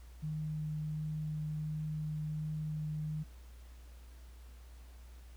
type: tone with vibrato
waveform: sine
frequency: 153.8 Hz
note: D#3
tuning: 20 cents flat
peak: -35 dBFS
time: 0.22-3.24 s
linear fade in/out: 20 ms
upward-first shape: triangle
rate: 1.4 Hz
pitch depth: 9 cents each way
effects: added 60 Hz sine -50 dBFS peak until 5.36 s + pink hiss -64 dBFS RMS until 5.36 s